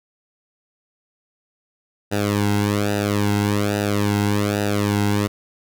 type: tone with flanger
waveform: sawtooth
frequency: 102.7 Hz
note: G#2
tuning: 19 cents flat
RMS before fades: -20 dBFS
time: 2.11-5.28 s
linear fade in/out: 20 ms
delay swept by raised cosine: 0.91 to 1.71 ms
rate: 1.2 Hz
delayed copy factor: -1
effects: none